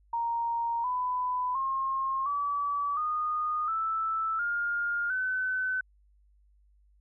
sine tone with pitch steps, 932.3 / 999.2 / 1070.9 / 1147.8 / 1230.2 / 1318.5 / 1413.1 / 1514.5 Hz, A#5 / B5 / C6 / D6 / D#6 / E6 / F6 / F#6, 0 / +20 / +40 / -40 / -20 / 0 / +20 / +40 cents, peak -27 dBFS, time 0.13-5.81 s, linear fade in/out 5 ms, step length 710 ms, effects added 50 Hz sine -60 dBFS peak until 7 s

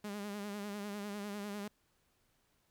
sawtooth tone with vibrato, 204.5 Hz, G#3, 26 cents flat, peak -36 dBFS, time 0.04-1.68 s, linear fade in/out 5 ms, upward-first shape sine, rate 10 Hz, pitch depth 49 cents each way, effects pink hiss -75 dBFS RMS until 2.7 s

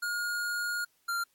square tone pair in turn, 1429 / 1387.5 Hz, F6 / F6, +39 / -12 cents, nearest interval minor second, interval 51 cents, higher first, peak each -31 / -30 dBFS, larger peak second, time 0.02-0.85 / 1.08-1.24 s, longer first, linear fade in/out 10 ms, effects white hiss -71 dBFS RMS until 1.34 s + AAC 64 kbps

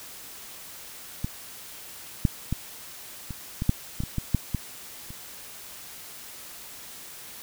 clicks, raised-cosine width 5 ms, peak -15 / -7 / -13 / -22 / -15 / -7 / -16 / -18 / -14 / -8 / -13 / -28 dBFS, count 12, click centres 1.245 / 2.252 / 2.526 / 3.307 / 3.621 / 3.694 / 4.004 / 4.036 / 4.183 / 4.347 / 4.547 / 5.105 s, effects white hiss -43 dBFS RMS until 7.42 s

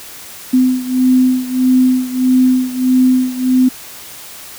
sine beating tone pair, 254.9 / 256.5 Hz, C4 / C4, -45 / -34 cents, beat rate 1.6 Hz, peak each -11 / -14 dBFS, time 0.53-3.69 s, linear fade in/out 10 ms, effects white hiss -33 dBFS RMS until 4.58 s

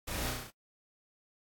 pink noise with echo, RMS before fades -39 dBFS, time 0.07-0.31 s, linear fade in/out 10 ms, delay 33 ms, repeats 6, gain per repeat -2 dB, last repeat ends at 0.508 s, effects noise-tail reverb RT60 0.1 s tail -23 dB re dry + AAC 64 kbps

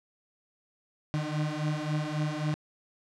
35% pulse beating tone pair, 150.1 / 153.8 Hz, D3 / D#3, +38 / -20 cents, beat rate 3.7 Hz, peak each -30 dBFS, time 1.14-2.54 s, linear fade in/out 0 ms, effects low-pass 6000 Hz 12 dB/octave

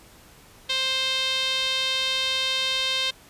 sawtooth tone with band-pass filter, 525 Hz, C5, 6 cents sharp, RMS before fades -25 dBFS, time 0.69-3.11 s, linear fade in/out 10 ms, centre 3500 Hz, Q 4.1, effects pink hiss -51 dBFS RMS until 3.29 s + resampled to 32000 Hz

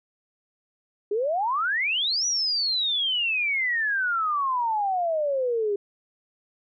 sine exponential two-way sweep, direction up then down, 395.9 to 5920 to 395.9 Hz, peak -22 dBFS, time 1.11-5.76 s, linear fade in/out 5 ms, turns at 2.26 s, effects none

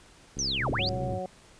click train, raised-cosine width 3 ms, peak -26 dBFS, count 53, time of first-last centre 0.37-1.138 s, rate 67.7 Hz
sine linear two-way sweep, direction down then up, 6310 to 47.68 to 4922 Hz, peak -27 dBFS, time 0.39-0.89 s, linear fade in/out 0 ms, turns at 0.71 s
triangle tone with vibrato, 112.7 Hz, A2, 42 cents sharp, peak -31 dBFS, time 0.59-1.19 s, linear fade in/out 10 ms, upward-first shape sine, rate 2.9 Hz, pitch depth 230 cents each way
harmonic tone, 184.5 Hz, F#3, 5 cents flat, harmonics 1 / 2 / 3 / 4, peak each -39 / -40 / -34 / -36 dBFS, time 0.79-1.26 s, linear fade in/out 0 ms
effects pink hiss -55 dBFS RMS until 1.59 s + resampled to 22050 Hz

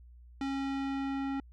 square tone with low-pass filter sweep, 273 Hz, C#4, 26 cents flat, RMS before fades -34 dBFS, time 0.41-1.4 s, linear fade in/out 2 ms, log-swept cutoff 4500 to 2000 Hz, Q 0.75, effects added 60 Hz sine -51 dBFS peak until 1.52 s

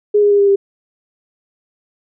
sine tone with pitch steps, 415.3 / 410.5 / 405.8 / 401.2 / 396.5 Hz, G#4 / G#4 / G#4 / G4 / G4, 0 / -20 / -40 / +40 / +20 cents, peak -8 dBFS, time 0.14-0.56 s, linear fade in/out 10 ms, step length 84 ms, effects none

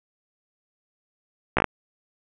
slowing click train, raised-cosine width 0.5 ms, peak -4 dBFS, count 5, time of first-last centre 1.57-1.643 s, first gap 15 ms, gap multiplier 1.13, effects resampled to 8000 Hz + 7-bit

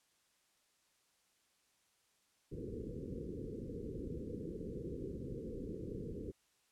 white low-pass noise, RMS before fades -44 dBFS, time 2.51-6.32 s, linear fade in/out 20 ms, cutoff 490 Hz, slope 96 dB/octave, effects white hiss -75 dBFS RMS until 6.71 s + low-pass 10000 Hz 12 dB/octave

